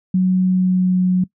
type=tone with pitch glide; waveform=sine; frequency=185 to 183.09 Hz; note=F#3 to F#3; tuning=0 to -18 cents; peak=-12 dBFS; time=0.14-1.24 s; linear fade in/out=5 ms; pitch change=-18 cents; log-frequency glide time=0.46-1 s; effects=noise-tail reverb RT60 0.1 s tail -20 dB re dry